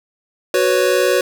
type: chord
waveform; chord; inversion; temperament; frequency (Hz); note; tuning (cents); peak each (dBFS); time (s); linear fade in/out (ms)
square; F# suspended fourth; none; equal; 370 / 493.9 / 554.4; F#4 / B4 / C#5; 0 / 0 / 0; -18; 0.54-1.21; 2
effects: none